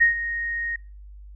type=tone with ADSR envelope; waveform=sine; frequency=1864.7 Hz; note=A#6; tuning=in tune; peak=-12 dBFS; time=0-0.76 s; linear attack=18 ms; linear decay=120 ms; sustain=-13 dB; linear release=3 ms; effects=noise-tail reverb RT60 0.4 s tail -26 dB re dry + added 50 Hz sine -40 dBFS peak until 1.35 s